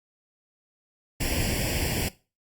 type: noise with comb filter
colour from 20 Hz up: pink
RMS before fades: -27 dBFS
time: 1.2-2.09 s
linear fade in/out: 10 ms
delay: 0.39 ms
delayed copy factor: +0.85
effects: noise-tail reverb RT60 0.3 s tail -18 dB re dry + Opus 48 kbps